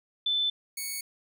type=tone pair in turn; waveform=sine / 5% pulse; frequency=3520 / 2224 Hz; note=A7 / C#7; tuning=0 / +5 cents; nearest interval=minor sixth; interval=795 cents; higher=first; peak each=-24 / -23 dBFS; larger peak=second; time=0.26-0.5 / 0.77-1.01 s; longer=neither; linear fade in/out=5 ms; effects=none